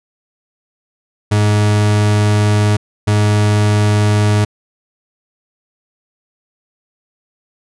40% pulse tone pair in turn, 104.7 / 104.7 Hz, G#2 / G#2, +15 / +15 cents, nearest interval unison, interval 0 cents, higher neither, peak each -9 dBFS, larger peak neither, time 1.31-2.77 / 3.07-4.45 s, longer first, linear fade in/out 10 ms, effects resampled to 24000 Hz

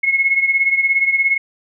sine beating tone pair, 2173 / 2190 Hz, C#7 / C#7, -35 / -22 cents, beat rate 17 Hz, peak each -14 / -19 dBFS, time 0.03-1.38 s, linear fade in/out 10 ms, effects none

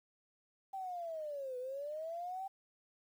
sine linear two-way sweep, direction down then up, 784 to 493.9 to 784 Hz, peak -39 dBFS, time 0.73-2.48 s, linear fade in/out 10 ms, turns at 1.58 s, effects 11-bit

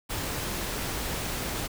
pink noise, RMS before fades -32 dBFS, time 0.09-1.68 s, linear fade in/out 20 ms, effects none

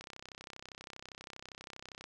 click train, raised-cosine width 0.2 ms, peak -29 dBFS, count 67, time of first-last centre 0.01-2.041 s, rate 32.5 Hz, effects none

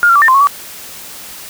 sine tone with pitch steps, 1417 / 1370 / 1159 / 1800 / 1041 / 1102 / 1146 Hz, F6 / F6 / D6 / A6 / C6 / C#6 / D6, +25 / -34 / -23 / +39 / -9 / -11 / -43 cents, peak -5 dBFS, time 0.03-0.471 s, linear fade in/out 0 ms, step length 63 ms, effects white hiss -31 dBFS RMS until 1.49 s

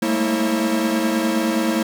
45% pulse tone cluster, 203.2 / 218.7 / 228.3 / 324.9 / 538 Hz, G#3 / A3 / A#3 / E4 / C5, -38 / -10 / -36 / -25 / +48 cents, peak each -29 / -27 / -22 / -22 / -27 dBFS, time 0.02-1.83 s, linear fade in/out 5 ms, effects none

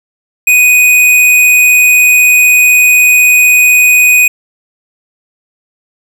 square tone, 2489 Hz, D#7, in tune, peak -4 dBFS, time 0.47-4.28 s, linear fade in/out 5 ms, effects none

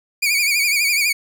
sawtooth tone with vibrato, 2330 Hz, D7, 14 cents flat, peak -12 dBFS, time 0.22-1.13 s, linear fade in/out 10 ms, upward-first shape sine, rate 12 Hz, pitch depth 89 cents each way, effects none

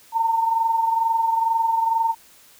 sine tone pair together, 906 / 928.2 Hz, A#5 / A#5, -50 / -8 cents, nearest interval unison, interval 42 cents, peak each -18 / -26 dBFS, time 0.12-2.15 s, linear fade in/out 50 ms, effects white hiss -51 dBFS RMS until 2.59 s

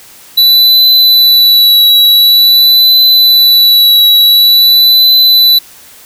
square tone with vibrato, 3958 Hz, B7, 3 cents sharp, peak -3 dBFS, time 0.37-5.59 s, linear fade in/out 10 ms, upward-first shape triangle, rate 0.47 Hz, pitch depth 27 cents each way, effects white hiss -36 dBFS RMS until 6.05 s

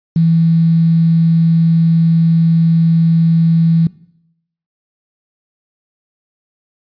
sine tone with quantisation, 164.81 Hz, E3, in tune, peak -8 dBFS, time 0.16-3.87 s, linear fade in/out 2 ms, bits 6, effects noise-tail reverb RT60 0.8 s tail -20 dB re dry + resampled to 11025 Hz

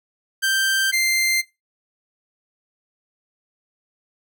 sawtooth tone pair in turn, 1568 / 2089 Hz, G6 / C7, 0 / -3 cents, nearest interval perfect fourth, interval 497 cents, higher second, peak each -14 dBFS, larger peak neither, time 0.42-0.92 / 0.92-1.42 s, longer neither, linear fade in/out 20 ms, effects noise-tail reverb RT60 0.2 s tail -17 dB re dry

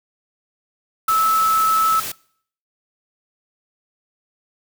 sine tone in noise, 1305 Hz, E6, 18 cents flat, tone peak -14 dBFS, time 1.08-2 s, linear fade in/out 5 ms, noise white, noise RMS -28 dBFS, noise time 1.08-2.12 s, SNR +11 dB, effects noise-tail reverb RT60 0.6 s tail -23 dB re dry

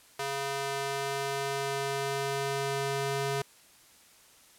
square tone with high-pass filter sweep, 138.5 Hz, C#3, 1 cent flat, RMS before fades -32 dBFS, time 0.19-3.42 s, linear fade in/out 5 ms, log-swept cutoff 550 to 280 Hz, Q 0.8, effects white hiss -58 dBFS RMS until 4.58 s + low-pass 12000 Hz 12 dB/octave

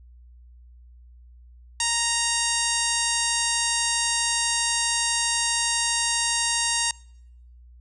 harmonic tone, 932.3 Hz, A#5, in tune, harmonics 1 / 2 / 3 / 4 / 5 / 6 / 7 / 8 / 9 / 10, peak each -31 / -31 / -31 / -31 / -31 / -31 / -31 / -31 / -31 / -31 dBFS, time 1.8-6.91 s, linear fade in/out 2 ms, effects noise-tail reverb RT60 0.8 s tail -26 dB re dry + added 60 Hz sine -46 dBFS peak until 7.8 s

